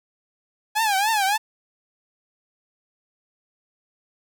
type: tone with vibrato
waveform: sawtooth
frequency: 830.6 Hz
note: G#5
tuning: in tune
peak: -15 dBFS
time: 0.75-1.38 s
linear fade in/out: 20 ms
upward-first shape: triangle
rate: 3.5 Hz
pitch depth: 170 cents each way
effects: none